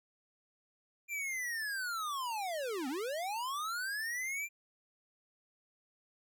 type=linear two-way sweep; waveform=square; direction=down then up; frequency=2394 to 246.6 to 2394 Hz; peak=-36 dBFS; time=1.08-4.49 s; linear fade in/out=50 ms; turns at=2.88 s; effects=none